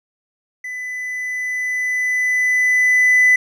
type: tone with level ramp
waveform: triangle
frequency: 2000 Hz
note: B6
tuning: 21 cents sharp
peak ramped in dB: -24 to -6 dBFS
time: 0.64-3.36 s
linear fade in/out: 5 ms
effects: tanh soft clip ceiling -4 dBFS